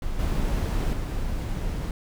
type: noise with level steps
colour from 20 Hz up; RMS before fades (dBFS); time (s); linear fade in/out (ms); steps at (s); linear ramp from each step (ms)
brown; -30 / -24 / -28; 0.02-1.91; 2; 0.19 / 0.93; 2
effects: none